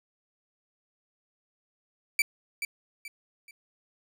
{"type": "tone with echo", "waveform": "40% pulse", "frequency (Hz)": 2321, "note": "D7", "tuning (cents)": -21, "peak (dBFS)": -20, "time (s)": [2.19, 2.22], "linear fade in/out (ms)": 2, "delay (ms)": 430, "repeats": 3, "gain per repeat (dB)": -9, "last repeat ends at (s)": 3.51, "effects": []}